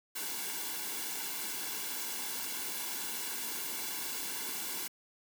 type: noise with comb filter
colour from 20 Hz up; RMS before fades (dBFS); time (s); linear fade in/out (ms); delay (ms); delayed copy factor
white; -38; 0.15-4.88; 10; 1.6; -0.65
effects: high-pass 200 Hz 12 dB/octave